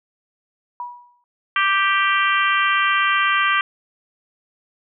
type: tone with exponential decay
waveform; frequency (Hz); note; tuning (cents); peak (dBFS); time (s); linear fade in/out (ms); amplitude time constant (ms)
sine; 971; B5; -30; -24; 0.8-1.24; 1; 95
type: harmonic tone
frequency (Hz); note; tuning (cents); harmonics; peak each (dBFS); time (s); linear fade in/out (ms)
392; G4; 0; 3 / 4 / 5 / 6 / 7 / 8; -19 / -21 / -23 / -25 / -26 / -27; 1.56-3.61; 2
effects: none